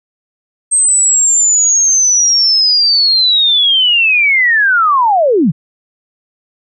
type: linear sweep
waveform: sine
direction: down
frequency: 8372 to 127.5 Hz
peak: -7 dBFS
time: 0.71-5.52 s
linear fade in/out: 20 ms
effects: none